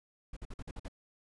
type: noise bursts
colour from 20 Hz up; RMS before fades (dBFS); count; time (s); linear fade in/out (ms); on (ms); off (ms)
brown; -42; 7; 0.33-0.883; 5; 37; 49
effects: resampled to 24000 Hz